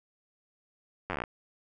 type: slowing click train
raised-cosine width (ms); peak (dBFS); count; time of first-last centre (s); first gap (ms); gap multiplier
0.5; -17; 11; 1.1-1.238; 10; 1.07
effects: none